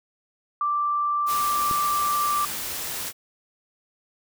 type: tone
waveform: sine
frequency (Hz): 1174.7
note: D6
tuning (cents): 0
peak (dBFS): -21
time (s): 0.61-2.45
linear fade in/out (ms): 2
type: noise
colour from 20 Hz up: white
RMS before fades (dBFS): -31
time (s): 1.26-3.13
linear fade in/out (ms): 50
type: click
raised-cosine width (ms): 3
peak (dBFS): -20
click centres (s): 1.712
effects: none